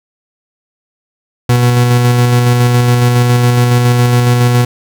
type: tone with tremolo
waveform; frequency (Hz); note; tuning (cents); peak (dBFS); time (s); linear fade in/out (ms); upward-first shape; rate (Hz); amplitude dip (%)
40% pulse; 122; B2; -21; -5; 1.49-4.65; 5; square; 7.2; 25
effects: none